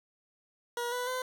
20% pulse tone with pitch steps, 479 / 494.2 / 509.8 Hz, A#4 / B4 / C5, +47 / +1 / -45 cents, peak -27 dBFS, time 0.77-1.22 s, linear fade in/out 2 ms, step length 150 ms, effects 10-bit

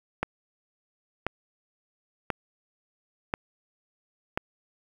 click train, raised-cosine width 0.5 ms, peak -11 dBFS, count 5, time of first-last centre 0.23-4.375 s, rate 0.965 Hz, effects 7-bit

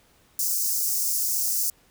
white high-pass noise, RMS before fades -25 dBFS, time 0.39-1.7 s, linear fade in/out 2 ms, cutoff 5100 Hz, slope 48 dB/octave, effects pink hiss -60 dBFS RMS until 1.9 s

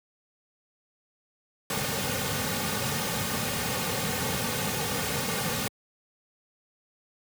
pink noise with comb filter, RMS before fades -29 dBFS, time 1.7-5.68 s, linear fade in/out 2 ms, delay 3 ms, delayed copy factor -0.7, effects high-pass 100 Hz 12 dB/octave

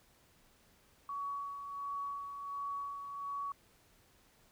sine tone with tremolo, 1126 Hz, C#6, 27 cents sharp, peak -36 dBFS, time 1.09-3.52 s, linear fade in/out 2 ms, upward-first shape sine, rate 1.4 Hz, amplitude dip 50%, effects pink hiss -67 dBFS RMS until 4.51 s

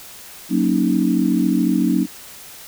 sine chord, D# minor seventh, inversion first, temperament equal, 185 / 233.1 / 277.2 / 311.1 Hz, F#3 / A#3 / C#4 / D#4, 0 / 0 / 0 / 0 cents, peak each -20 dBFS, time 0.49-2.07 s, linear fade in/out 50 ms, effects white hiss -39 dBFS RMS until 2.67 s

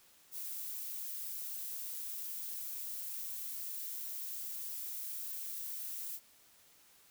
violet noise, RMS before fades -42 dBFS, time 0.31-6.2 s, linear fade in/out 50 ms, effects white hiss -64 dBFS RMS until 7.1 s

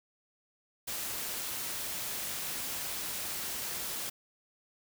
white noise, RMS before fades -37 dBFS, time 0.87-4.1 s, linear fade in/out 10 ms, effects none

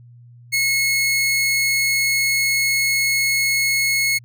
sawtooth tone, 2178 Hz, C#7, 31 cents flat, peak -13 dBFS, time 0.52-4.19 s, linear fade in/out 20 ms, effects added 120 Hz sine -42 dBFS peak until 4.24 s

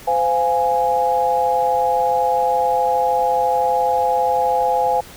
sine chord, F minor, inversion second, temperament equal with one note detuned, 512.5 / 698.5 / 830.6 Hz, C5 / F5 / Ab5, -36 / 0 / 0 cents, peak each -20 / -21 / -17 dBFS, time 0.07-5.01 s, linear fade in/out 10 ms, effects pink hiss -40 dBFS RMS until 5.16 s

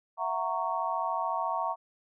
sine chord, F# dominant seventh, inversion third, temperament just, 666 / 740 / 925 / 1110 Hz, E5 / F#5 / A#5 / C#6, +18 / 0 / -14 / +2 cents, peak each -35 / -35 / -32 / -33 dBFS, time 0.17-1.76 s, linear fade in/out 50 ms, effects none

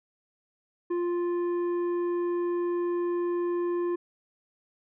triangle tone with tanh clipping, 349.2 Hz, F4, in tune, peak -27 dBFS, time 0.9-3.96 s, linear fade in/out 10 ms, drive 12 dB, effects none

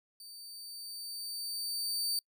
sawtooth tone with level ramp, 4603 Hz, D8, 36 cents flat, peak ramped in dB -45 to -27 dBFS, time 0.2-2.19 s, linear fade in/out 2 ms, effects noise-tail reverb RT60 0.1 s tail -26 dB re dry

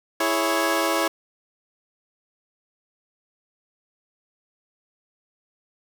15% pulse chord, C# minor, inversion first, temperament equal, 329.6 / 415.3 / 554.4 Hz, E4 / G#4 / C#5, 0 / 0 / 0 cents, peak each -17 / -22 / -18 dBFS, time 0.2-1.08 s, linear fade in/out 5 ms, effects none

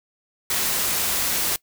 white noise, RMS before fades -23 dBFS, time 0.5-1.56 s, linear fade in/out 2 ms, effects noise-tail reverb RT60 0.1 s tail -21 dB re dry

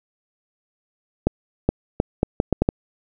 accelerating click train, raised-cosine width 2 ms, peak -3 dBFS, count 8, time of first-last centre 1.27-2.689 s, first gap 420 ms, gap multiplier 0.74, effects none

